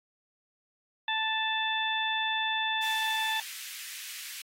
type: harmonic tone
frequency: 880 Hz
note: A5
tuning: in tune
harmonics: 1 / 2 / 3 / 4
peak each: -32 / -32 / -36 / -32 dBFS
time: 1.08-3.4 s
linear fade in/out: 2 ms
type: high-pass noise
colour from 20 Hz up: pink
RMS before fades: -42 dBFS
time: 2.82-4.42 s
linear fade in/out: 5 ms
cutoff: 1900 Hz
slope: 24 dB/octave
effects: AAC 48 kbps